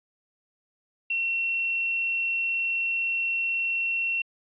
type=tone with quantisation; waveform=sine; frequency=2719 Hz; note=F7; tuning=47 cents flat; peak=-24 dBFS; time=1.1-4.22 s; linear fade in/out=5 ms; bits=9; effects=resampled to 8000 Hz